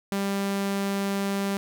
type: tone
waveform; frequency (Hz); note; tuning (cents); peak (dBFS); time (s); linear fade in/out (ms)
sawtooth; 197.9; G3; +17; -21; 0.12-1.57; 0
effects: none